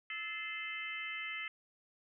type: harmonic tone with a mistuned harmonic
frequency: 436.2 Hz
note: A4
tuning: 15 cents flat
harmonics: 3 / 4 / 5 / 6 / 7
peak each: -49 / -48 / -41 / -45 / -48 dBFS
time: 0.1-1.48 s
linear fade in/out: 2 ms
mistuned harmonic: 5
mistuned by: -84 cents
effects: none